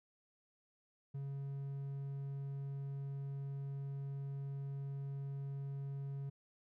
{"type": "tone", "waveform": "triangle", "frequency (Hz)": 138.59, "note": "C#3", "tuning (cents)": 0, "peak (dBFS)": -38, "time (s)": [1.14, 6.3], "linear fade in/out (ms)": 10, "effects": []}